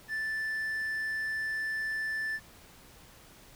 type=tone; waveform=triangle; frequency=1760 Hz; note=A6; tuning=in tune; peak=-29 dBFS; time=0.08-2.4 s; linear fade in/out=50 ms; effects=pink hiss -55 dBFS RMS until 3.55 s